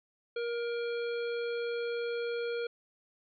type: harmonic tone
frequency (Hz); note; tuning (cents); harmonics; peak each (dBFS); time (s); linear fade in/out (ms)
471.6; A#4; +20; 1 / 3 / 5 / 7 / 9; -32 / -42 / -46 / -49 / -51; 0.36-2.67; 5
effects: none